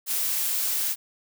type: noise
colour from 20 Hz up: blue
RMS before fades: -26 dBFS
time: 0.06-0.96 s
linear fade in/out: 50 ms
effects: none